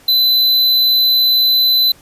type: tone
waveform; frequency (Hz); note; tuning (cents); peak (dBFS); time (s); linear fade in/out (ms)
square; 4019; B7; +30; -10; 0.08-1.92; 5
effects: pink hiss -46 dBFS RMS until 2.01 s + resampled to 32000 Hz